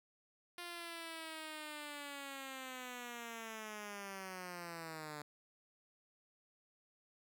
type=linear sweep; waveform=5% pulse; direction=down; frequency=351.3 to 146.83 Hz; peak=-34 dBFS; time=0.58-5.22 s; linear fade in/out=2 ms; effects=none